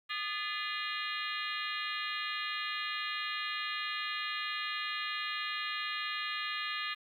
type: harmonic tone with a mistuned harmonic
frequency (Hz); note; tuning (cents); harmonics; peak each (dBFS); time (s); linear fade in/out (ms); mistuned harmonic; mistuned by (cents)
407.7; G#4; -32; 3 / 4 / 5 / 6 / 7 / 8 / 9 / 10; -40 / -41 / -42 / -43 / -43 / -44 / -45 / -45; 0.09-6.95; 20; 4; +100
effects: 11-bit